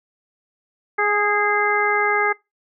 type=harmonic tone with a mistuned harmonic; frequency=415.3 Hz; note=G#4; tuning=in tune; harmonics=1 / 2 / 3 / 4 / 5; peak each=-23 / -23 / -23 / -23 / -23 dBFS; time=0.98-2.33 s; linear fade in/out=10 ms; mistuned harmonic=4; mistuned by=-25 cents; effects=noise-tail reverb RT60 0.2 s tail -22 dB re dry